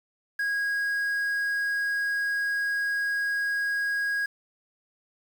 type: tone with quantisation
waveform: triangle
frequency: 1645 Hz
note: G#6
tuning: 17 cents flat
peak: -23 dBFS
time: 0.39-4.26 s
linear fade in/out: 5 ms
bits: 8
effects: none